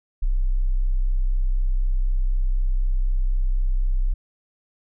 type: tone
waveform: sine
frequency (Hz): 32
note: C1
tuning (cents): -38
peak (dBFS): -17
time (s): 0.22-4.14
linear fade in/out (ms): 10
effects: none